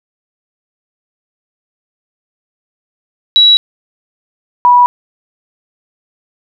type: tone pair in turn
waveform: sine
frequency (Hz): 3900 / 977.3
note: B7 / B5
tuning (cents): -23 / -18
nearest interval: 2 octaves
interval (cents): 2395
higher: first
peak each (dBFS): -3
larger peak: neither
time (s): 3.36-3.57 / 4.65-4.86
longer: neither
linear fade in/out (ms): 0
effects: none